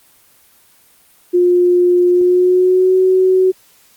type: tone with pitch glide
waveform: sine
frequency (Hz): 355.6 to 373.5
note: F4 to F#4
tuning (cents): +31 to +16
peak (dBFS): -8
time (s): 1.33-3.52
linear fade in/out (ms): 20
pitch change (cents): +85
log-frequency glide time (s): 2.1-2.96
effects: white hiss -50 dBFS RMS until 3.96 s + Opus 24 kbps